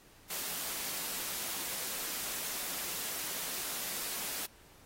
white high-pass noise, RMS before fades -38 dBFS, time 0.3-4.46 s, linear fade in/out 5 ms, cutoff 160 Hz, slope 24 dB/octave, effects pink hiss -60 dBFS RMS until 4.85 s + AAC 48 kbps

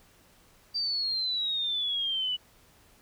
sine exponential sweep, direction down, 4699 to 2942 Hz, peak -27 dBFS, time 0.74-2.37 s, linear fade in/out 20 ms, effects pink hiss -60 dBFS RMS until 3.01 s

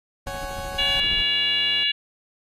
brown noise with tremolo, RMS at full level -33 dBFS, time 0.26-1.23 s, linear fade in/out 10 ms, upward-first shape sine, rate 13 Hz, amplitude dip 60%
30% pulse chord, C# suspended fourth, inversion none, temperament equal with one note detuned, 554.4 / 750.3 / 830.6 Hz, C#5 / F#5 / G#5, 0 / +24 / 0 cents, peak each -31 / -33 / -34 dBFS, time 0.27-1 s, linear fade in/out 0 ms
harmonic tone, 568 Hz, C#5, 42 cents sharp, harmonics 3 / 4 / 5 / 6 / 7, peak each -31 / -29 / -21 / -27 / -30 dBFS, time 0.78-1.92 s, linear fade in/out 10 ms
5% pulse tone with pitch glide, 103.83 to 105.52 Hz, G#2 to G#2, 0 to +28 cents, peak -29 dBFS, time 0.96-1.84 s, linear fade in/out 10 ms, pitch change +28 cents, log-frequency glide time 1.26-1.59 s
effects resampled to 32000 Hz

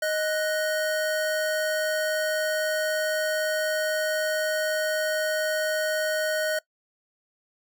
square tone pair together, 622.3 / 1480 Hz, D#5 / F#6, 0 / 0 cents, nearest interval octave + minor third, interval 1500 cents, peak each -26 / -30 dBFS, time 0.02-6.59 s, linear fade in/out 5 ms, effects noise-tail reverb RT60 0.1 s tail -21 dB re dry

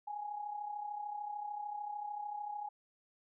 sine tone with amplitude modulation, 830.6 Hz, G#5, in tune, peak -36 dBFS, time 0.07-2.69 s, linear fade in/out 10 ms, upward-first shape sine, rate 33.4 Hz, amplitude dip 60%, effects none

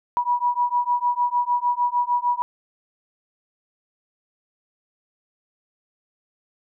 sine beating tone pair, 968 / 974.6 Hz, B5 / B5, -35 / -23 cents, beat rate 6.6 Hz, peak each -22 dBFS, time 0.17-2.42 s, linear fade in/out 0 ms, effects none

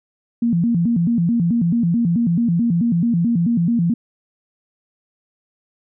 sine tone with vibrato, 199.7 Hz, G3, 32 cents sharp, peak -14 dBFS, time 0.42-3.94 s, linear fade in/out 5 ms, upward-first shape square, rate 4.6 Hz, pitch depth 280 cents each way, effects none

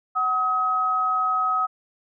sine tone pair together, 748 / 1270.6 Hz, F#5 / D#6, +19 / +36 cents, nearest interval major sixth, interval 917 cents, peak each -28 / -20 dBFS, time 0.15-1.67 s, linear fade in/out 20 ms, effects none

